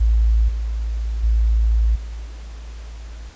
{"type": "tone with level steps", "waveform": "sine", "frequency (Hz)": 55.6, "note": "A1", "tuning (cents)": 19, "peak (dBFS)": [-12, -20, -13, -27, -31], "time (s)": [0, 3.3], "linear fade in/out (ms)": 10, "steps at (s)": [0.48, 1.23, 1.95, 2.25], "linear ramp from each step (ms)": 10, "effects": ["pink hiss -46 dBFS RMS until 3.35 s", "resampled to 16000 Hz"]}